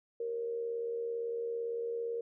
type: tone with amplitude modulation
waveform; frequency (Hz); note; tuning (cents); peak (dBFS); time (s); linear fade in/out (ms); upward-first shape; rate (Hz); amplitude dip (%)
sine; 466.5; A#4; +1; -31; 0.2-2.21; 5; sine; 77.8; 50
effects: none